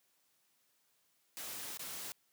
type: noise with dropouts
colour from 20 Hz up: white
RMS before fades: -44 dBFS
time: 1.37-2.12 s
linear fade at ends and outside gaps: 0 ms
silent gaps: 1.773-1.794 s
effects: white hiss -75 dBFS RMS until 2.32 s + high-pass 100 Hz 12 dB/octave